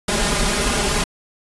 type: noise with comb filter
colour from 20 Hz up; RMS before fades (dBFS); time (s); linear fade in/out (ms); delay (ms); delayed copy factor
pink; -19; 0.08-1.04; 5; 4.9; +0.9
effects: resampled to 24000 Hz